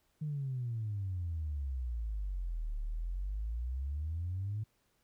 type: exponential two-way sweep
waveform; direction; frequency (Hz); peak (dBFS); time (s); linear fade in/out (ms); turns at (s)
sine; down then up; 155.56 to 36.15 to 109.8; -33; 0.21-4.64; 10; 2.78
effects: tanh soft clip ceiling -29 dBFS + pink hiss -75 dBFS RMS until 5.03 s